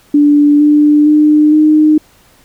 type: tone with pitch steps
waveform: sine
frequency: 292.1 / 296.9 / 301.7 / 306.6 Hz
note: D4 / D4 / D4 / D#4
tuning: -9 / +19 / +47 / -25 cents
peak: -4 dBFS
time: 0.14-1.98 s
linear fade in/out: 5 ms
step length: 460 ms
effects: pink hiss -47 dBFS RMS until 2.44 s